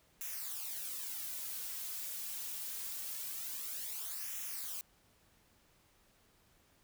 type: noise with flanger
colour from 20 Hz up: blue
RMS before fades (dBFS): -42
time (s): 0.21-4.81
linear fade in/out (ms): 0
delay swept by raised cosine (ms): 0.22 to 3.92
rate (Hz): 0.24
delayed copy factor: -0.7
effects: pink hiss -69 dBFS RMS until 6.83 s